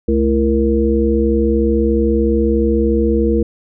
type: harmonic tone with a mistuned harmonic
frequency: 66.9 Hz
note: C2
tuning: 39 cents sharp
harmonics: 1 / 3 / 5 / 7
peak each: -17 / -17 / -17 / -17 dBFS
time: 0.08-3.43 s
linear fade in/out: 5 ms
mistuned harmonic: 3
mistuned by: +140 cents
effects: none